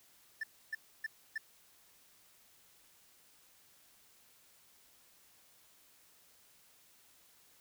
triangle tone bursts, 1771 Hz, A6, 11 cents sharp, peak -33 dBFS, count 4, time 0.41-1.38 s, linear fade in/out 5 ms, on 25 ms, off 290 ms, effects white hiss -65 dBFS RMS until 7.6 s

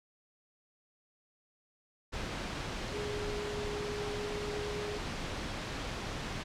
sine tone in noise, 415.3 Hz, G#4, in tune, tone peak -37 dBFS, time 2.92-4.99 s, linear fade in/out 20 ms, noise pink, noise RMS -38 dBFS, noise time 2.12-6.44 s, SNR -2 dB, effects low-pass 5000 Hz 12 dB/octave

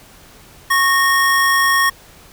square tone pair together, 1100 / 1850 Hz, C#6 / A#6, -14 / -14 cents, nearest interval major sixth, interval 900 cents, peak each -16 / -15 dBFS, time 0.7-1.9 s, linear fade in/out 10 ms, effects pink hiss -44 dBFS RMS until 2.32 s

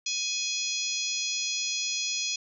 harmonic tone, 836 Hz, G#5, 11 cents sharp, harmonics 3 / 4 / 5 / 6 / 7 / 8, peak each -35 / -35 / -35 / -35 / -35 / -35 dBFS, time 0.06-2.36 s, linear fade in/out 5 ms, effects none

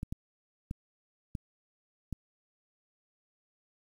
clicks, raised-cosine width 5 ms, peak -23 dBFS, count 5, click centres 0.031 / 0.125 / 0.711 / 1.352 / 2.127 s, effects 9-bit

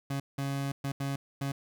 30% pulse tone bursts at uneven times, 138.59 Hz, C#3, in tune, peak -28 dBFS, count 5, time 0.1-0.2 / 0.38-0.72 / 0.84-0.92 / 1-1.16 / 1.41-1.52 s, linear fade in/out 5 ms, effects none

